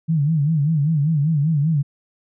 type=tone with vibrato; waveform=sine; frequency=152.1 Hz; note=D#3; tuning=39 cents flat; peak=-15 dBFS; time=0.08-1.83 s; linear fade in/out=20 ms; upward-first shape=sine; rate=5.1 Hz; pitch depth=140 cents each way; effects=none